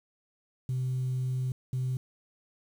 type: tone bursts at uneven times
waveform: sine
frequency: 128.4 Hz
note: C3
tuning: 32 cents flat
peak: -26 dBFS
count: 2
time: 0.69-1.52 / 1.73-1.97 s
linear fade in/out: 2 ms
effects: tanh soft clip ceiling -25 dBFS + 9-bit